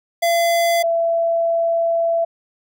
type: tone pair in turn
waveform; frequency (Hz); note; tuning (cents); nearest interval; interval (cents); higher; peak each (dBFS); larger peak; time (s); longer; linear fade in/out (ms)
square / sine; 680 / 669.5; F5 / E5; -46 / +27; unison; 27; first; -15; neither; 0.22-0.83 / 0.83-2.25; second; 10
effects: none